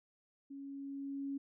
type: tone with level ramp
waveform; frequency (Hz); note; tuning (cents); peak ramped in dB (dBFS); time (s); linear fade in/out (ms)
sine; 277; C#4; -1; -45 to -36; 0.5-1.38; 10
effects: none